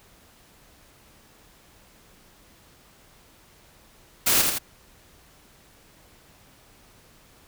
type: noise with echo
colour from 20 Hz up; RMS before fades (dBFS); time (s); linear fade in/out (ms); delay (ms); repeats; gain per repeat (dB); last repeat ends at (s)
white; -20; 4.26-4.42; 10; 83; 2; -4; 4.586
effects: pink hiss -55 dBFS RMS until 7.47 s